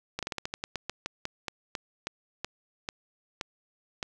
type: slowing click train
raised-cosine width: 0.2 ms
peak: -15 dBFS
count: 19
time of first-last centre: 0.19-4.028 s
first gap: 37 ms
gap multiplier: 1.18
effects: none